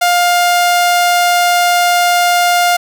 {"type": "tone", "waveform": "sawtooth", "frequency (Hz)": 705, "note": "F5", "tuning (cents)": 16, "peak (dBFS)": -5, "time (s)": [0.01, 2.77], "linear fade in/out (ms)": 10, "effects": []}